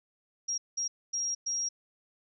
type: tone bursts at uneven times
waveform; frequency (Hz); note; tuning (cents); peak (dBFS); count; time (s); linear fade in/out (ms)
sine; 5630; F8; +13; -29; 4; 0.48-0.58 / 0.77-0.88 / 1.13-1.35 / 1.46-1.69; 10
effects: none